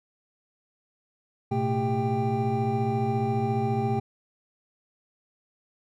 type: tone cluster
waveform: triangle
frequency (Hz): 112.4 / 126.9 / 223.4 / 398 / 789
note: A2 / B2 / A3 / G4 / G5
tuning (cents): +37 / +47 / +27 / +26 / +11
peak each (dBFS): -28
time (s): 1.51-4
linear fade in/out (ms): 10
effects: none